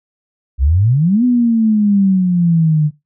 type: exponential two-way sweep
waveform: sine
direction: up then down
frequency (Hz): 60.8 to 251 to 148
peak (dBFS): -9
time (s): 0.58-2.91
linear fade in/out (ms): 50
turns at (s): 1.24
effects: noise-tail reverb RT60 0.2 s tail -18 dB re dry